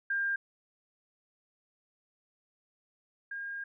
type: tone pair in turn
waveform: sine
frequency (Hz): 1600 / 1616.7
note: G6 / G#6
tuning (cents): +35 / -47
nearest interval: unison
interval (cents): 18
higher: second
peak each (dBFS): -28 / -36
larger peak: first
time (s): 0.1-0.36 / 3.31-3.64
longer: second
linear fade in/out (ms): 5
effects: none